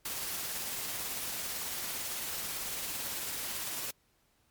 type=noise with tremolo; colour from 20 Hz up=white; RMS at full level=-36 dBFS; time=0.05-3.91 s; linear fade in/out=5 ms; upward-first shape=triangle; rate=18 Hz; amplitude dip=25%; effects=pink hiss -71 dBFS RMS until 4.5 s + MP3 96 kbps